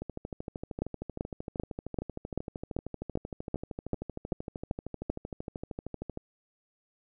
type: two click trains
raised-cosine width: 2 ms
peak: -16 / -23 dBFS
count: 12 / 81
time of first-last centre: 0.82-5.1 / 0.02-6.174 s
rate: 2.57 / 13 Hz
effects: none